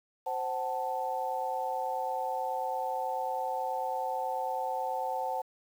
sine chord, F# diminished, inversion second, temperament equal with one note detuned, 523.3 / 750.8 / 880 Hz, C5 / F#5 / A5, 0 / +25 / 0 cents, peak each -36 / -34 / -34 dBFS, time 0.26-5.42 s, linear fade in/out 10 ms, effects 9-bit

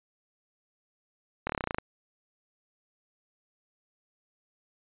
slowing click train, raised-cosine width 0.5 ms, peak -14 dBFS, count 11, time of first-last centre 1.47-1.784 s, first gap 25 ms, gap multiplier 1.05, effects resampled to 8000 Hz

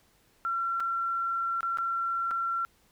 sine tone with dropouts, 1361 Hz, F6, 45 cents flat, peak -27 dBFS, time 0.45-2.65 s, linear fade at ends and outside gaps 0 ms, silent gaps 0.8-0.804 / 1.607-1.63 / 1.773-1.785 / 2.309-2.313 s, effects pink hiss -65 dBFS RMS until 2.91 s

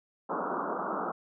white band-pass noise, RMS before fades -33 dBFS, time 0.29-1.12 s, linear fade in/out 10 ms, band 170 to 1400 Hz, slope 96 dB/octave, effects none

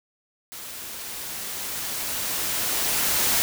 white noise with level ramp, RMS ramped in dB -38 to -21 dBFS, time 0.52-3.42 s, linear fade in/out 0 ms, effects none

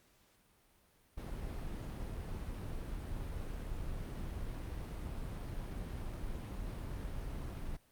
brown noise, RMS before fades -41 dBFS, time 1.17-7.77 s, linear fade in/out 10 ms, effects pink hiss -69 dBFS RMS until 7.91 s + Opus 48 kbps

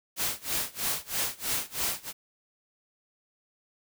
white noise with tremolo, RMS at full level -28 dBFS, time 0.16-2.13 s, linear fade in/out 50 ms, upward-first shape sine, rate 3.1 Hz, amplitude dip 95%, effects none

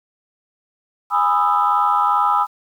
sine chord, E major seventh, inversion first, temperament just, 824.1 / 988.9 / 1236.1 / 1318.5 Hz, G#5 / B5 / D#6 / E6, -14 / +2 / -12 / 0 cents, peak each -19 dBFS, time 1.1-2.47 s, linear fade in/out 50 ms, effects tanh soft clip ceiling -4 dBFS + 8-bit

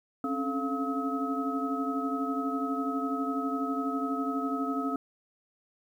sine tone cluster, 268.4 / 280.5 / 435.7 / 697 / 1281 Hz, C4 / C#4 / A4 / F5 / E6, +44 / +21 / -17 / -4 / -50 cents, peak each -31 / -36 / -39 / -38 / -34 dBFS, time 0.24-4.96 s, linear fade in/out 2 ms, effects 10-bit

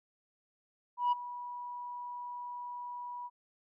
sine tone with ADSR envelope, 975 Hz, B5, 23 cents flat, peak -22 dBFS, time 0.97-3.3 s, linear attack 150 ms, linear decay 17 ms, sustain -17 dB, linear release 41 ms, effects tanh soft clip ceiling -24 dBFS

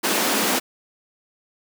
pink high-pass noise, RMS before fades -21 dBFS, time 0.03-0.6 s, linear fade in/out 20 ms, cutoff 200 Hz, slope 48 dB/octave, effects none

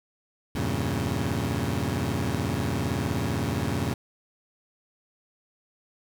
20% pulse chord, E diminished seventh, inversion none, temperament equal with one note detuned, 82.41 / 98 / 117.49 / 138.59 Hz, E2 / G2 / Bb2 / Db3, 0 / 0 / +14 / 0 cents, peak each -27 / -26 / -26 / -26 dBFS, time 0.55-3.94 s, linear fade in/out 5 ms, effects 9-bit

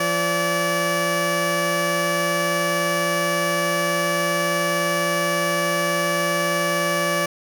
15% pulse tone pair together, 171 / 576.5 Hz, F3 / D5, -36 / -32 cents, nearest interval octave + major sixth, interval 2104 cents, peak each -19 / -14 dBFS, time 0-7.26 s, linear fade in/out 5 ms, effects none

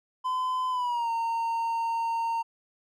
triangle tone with pitch glide, 1019 to 918.4 Hz, C6 to A#5, -46 to -26 cents, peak -24 dBFS, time 0.24-2.43 s, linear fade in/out 20 ms, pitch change -180 cents, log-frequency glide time 0.7-1.1 s, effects none

